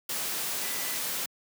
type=tone in noise; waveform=sine; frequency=1985 Hz; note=B6; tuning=8 cents sharp; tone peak=-43 dBFS; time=0.62-0.98 s; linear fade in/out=5 ms; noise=white; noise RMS=-32 dBFS; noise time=0.09-1.26 s; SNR=-14 dB; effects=high-pass 150 Hz 12 dB/octave